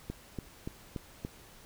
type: click train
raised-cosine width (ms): 3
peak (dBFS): -23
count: 5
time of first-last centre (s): 0.1-1.249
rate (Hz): 3.48
effects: pink hiss -55 dBFS RMS until 1.65 s